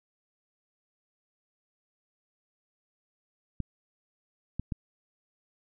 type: clicks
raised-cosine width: 5 ms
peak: -19 dBFS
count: 3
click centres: 3.603 / 4.596 / 4.722 s
effects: none